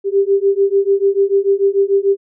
sine beating tone pair, 392 / 398.8 Hz, G4 / G4, 0 / +30 cents, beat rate 6.8 Hz, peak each -14 dBFS, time 0.04-2.17 s, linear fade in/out 50 ms, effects none

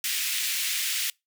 pink high-pass noise, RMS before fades -28 dBFS, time 0.04-1.1 s, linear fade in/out 2 ms, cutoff 2100 Hz, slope 24 dB/octave, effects noise-tail reverb RT60 0.2 s tail -25 dB re dry

